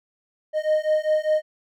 triangle beating tone pair, 615 / 620 Hz, D#5 / D#5, -20 / -6 cents, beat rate 5 Hz, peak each -20 dBFS, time 0.53-1.42 s, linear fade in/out 50 ms, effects none

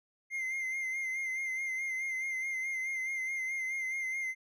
triangle tone with vibrato, 2093 Hz, C7, in tune, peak -31 dBFS, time 0.3-4.35 s, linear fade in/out 50 ms, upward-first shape sine, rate 4.7 Hz, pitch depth 38 cents each way, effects none

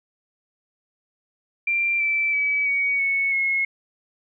sine tone with pitch steps, 2368 / 2327 / 2287 / 2248 / 2209 / 2171 Hz, D7 / D7 / D7 / C#7 / C#7 / C#7, +14 / -17 / -47 / +24 / -7 / -37 cents, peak -19 dBFS, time 1.67-3.65 s, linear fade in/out 5 ms, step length 330 ms, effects none

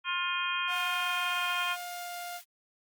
harmonic tone, 353.8 Hz, F4, 23 cents sharp, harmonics 3 / 4 / 5 / 6 / 7 / 8 / 9, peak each -34 / -35 / -41 / -46 / -34 / -45 / -36 dBFS, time 0.04-1.77 s, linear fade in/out 50 ms
sawtooth tone with pitch glide, 723 to 703.6 Hz, F#5 to F5, -40 to +13 cents, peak -34 dBFS, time 0.67-2.41 s, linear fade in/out 50 ms, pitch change -47 cents, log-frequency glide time 0.98-2.13 s
white high-pass noise, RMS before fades -48 dBFS, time 0.71-2.45 s, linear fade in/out 50 ms, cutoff 1700 Hz, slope 12 dB/octave
effects Opus 48 kbps

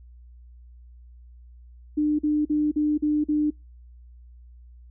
sine tone bursts, 300 Hz, D4, 37 cents sharp, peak -19 dBFS, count 6, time 1.97-3.505 s, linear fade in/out 10 ms, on 220 ms, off 43 ms, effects noise-tail reverb RT60 0.2 s tail -26 dB re dry + added 60 Hz sine -45 dBFS peak until 4.9 s

